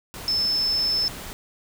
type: tone in noise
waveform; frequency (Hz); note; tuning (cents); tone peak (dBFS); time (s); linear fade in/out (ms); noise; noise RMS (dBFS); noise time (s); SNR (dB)
sine; 5260; E8; -5; -20; 0.28-1.08; 0; pink; -37; 0.14-1.33; +14
effects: none